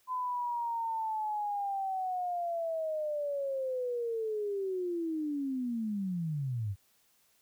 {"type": "linear sweep", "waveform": "sine", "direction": "down", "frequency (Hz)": [1020, 92.7], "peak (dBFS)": -31, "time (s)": [0.07, 6.76], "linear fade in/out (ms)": 50, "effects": ["white hiss -69 dBFS RMS until 7.41 s"]}